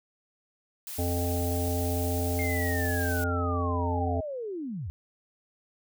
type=noise; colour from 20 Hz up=blue; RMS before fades=-38 dBFS; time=0.87-3.24 s; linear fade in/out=2 ms
type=harmonic tone; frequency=87.31 Hz; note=F2; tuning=in tune; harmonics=1 / 3 / 5 / 7 / 9; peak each=-28 / -33 / -35 / -36 / -38 dBFS; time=0.98-4.21 s; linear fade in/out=10 ms
type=linear sweep; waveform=sine; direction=down; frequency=2135 to 69.2 Hz; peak=-32 dBFS; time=2.39-4.9 s; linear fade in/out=0 ms
effects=none